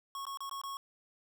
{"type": "tone with dropouts", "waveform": "square", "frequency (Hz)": 1100, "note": "C#6", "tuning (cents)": -14, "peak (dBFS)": -39, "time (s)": [0.15, 0.77], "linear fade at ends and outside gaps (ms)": 1, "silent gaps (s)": [[0.253, 0.267], [0.373, 0.405], [0.495, 0.512], [0.615, 0.636]], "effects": []}